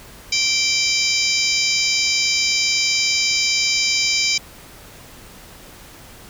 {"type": "harmonic tone with a mistuned harmonic", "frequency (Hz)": 779, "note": "G5", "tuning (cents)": -11, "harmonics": [3, 4, 5, 6, 7, 8, 9], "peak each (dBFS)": [-21, -27, -27, -21, -26, -27, -26], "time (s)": [0.32, 4.38], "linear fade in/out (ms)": 5, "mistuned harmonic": 6, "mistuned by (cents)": 76, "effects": ["pink hiss -42 dBFS RMS until 6.29 s"]}